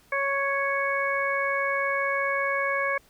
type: harmonic tone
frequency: 554.4 Hz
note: C#5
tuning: in tune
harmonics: 1 / 2 / 3 / 4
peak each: -29 / -29 / -29 / -29 dBFS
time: 0.12-2.98 s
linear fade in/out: 5 ms
effects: pink hiss -59 dBFS RMS until 3.09 s